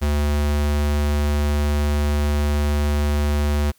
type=tone; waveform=square; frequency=73.42 Hz; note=D2; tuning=in tune; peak=-18 dBFS; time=0.01-3.72 s; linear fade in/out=20 ms; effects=white hiss -59 dBFS RMS until 3.78 s